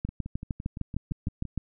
two click trains, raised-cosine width 5 ms, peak -17 / -24 dBFS, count 11 / 9, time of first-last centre 0.05-1.577 / 0.09-1.453 s, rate 6.55 / 5.87 Hz, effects none

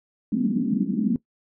white band-pass noise, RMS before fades -23 dBFS, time 0.32-1.16 s, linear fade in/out 2 ms, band 190 to 260 Hz, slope 48 dB/octave, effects noise-tail reverb RT60 0.1 s tail -18 dB re dry

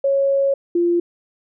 sine tone pair in turn, 551 / 345.7 Hz, C#5 / F4, -11 / -18 cents, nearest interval minor sixth, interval 807 cents, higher first, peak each -14 dBFS, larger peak neither, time 0.04-0.54 / 0.75-1 s, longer first, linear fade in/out 5 ms, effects none

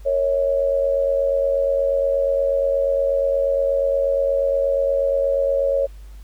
sine tone with amplitude modulation, 552 Hz, C#5, 7 cents flat, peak -13 dBFS, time 0.05-5.87 s, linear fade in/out 20 ms, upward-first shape sine, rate 88.4 Hz, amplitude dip 70%, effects added 50 Hz sine -36 dBFS peak until 6.23 s + pink hiss -55 dBFS RMS until 6.23 s

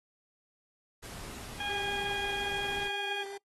pink noise, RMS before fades -45 dBFS, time 1.02-2.89 s, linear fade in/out 20 ms
harmonic tone, 817 Hz, G#5, 29 cents flat, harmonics 1 / 2 / 3 / 4, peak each -38 / -38 / -38 / -38 dBFS, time 1.6-3.23 s, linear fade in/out 5 ms
30% pulse tone with vibrato, 397.2 Hz, G4, 23 cents sharp, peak -37 dBFS, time 1.69-3.38 s, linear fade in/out 10 ms, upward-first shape sine, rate 5.6 Hz, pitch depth 11 cents each way
effects noise-tail reverb RT60 0.1 s tail -21 dB re dry + AAC 32 kbps

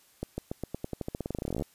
accelerating click train, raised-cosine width 2 ms, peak -19 dBFS, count 26, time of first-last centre 0.23-1.622 s, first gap 150 ms, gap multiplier 0.9, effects white hiss -62 dBFS RMS until 1.74 s + resampled to 32000 Hz

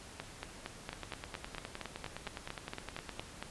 two click trains, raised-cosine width 0.3 ms, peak -23 / -24 dBFS, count 15 / 23, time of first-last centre 0.2-3.426 / 0.93-3.196 s, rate 4.34 / 9.71 Hz, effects pink hiss -51 dBFS RMS until 3.5 s + resampled to 24000 Hz

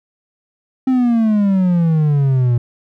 triangle exponential sweep, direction down, 264.1 to 117.7 Hz, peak -9 dBFS, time 0.87-2.58 s, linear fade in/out 5 ms, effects none

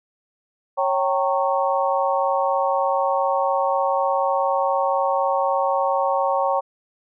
harmonic tone with a mistuned harmonic, 183.7 Hz, F#3, 12 cents flat, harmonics 3 / 4 / 5 / 6, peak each -22 / -23 / -24 / -25 dBFS, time 0.77-6.61 s, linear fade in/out 20 ms, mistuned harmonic 4, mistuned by +91 cents, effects none

